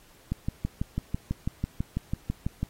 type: click train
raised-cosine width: 5 ms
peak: -15 dBFS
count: 15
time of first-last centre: 0.32-2.63 s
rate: 6.06 Hz
effects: pink hiss -57 dBFS RMS until 2.69 s + AAC 48 kbps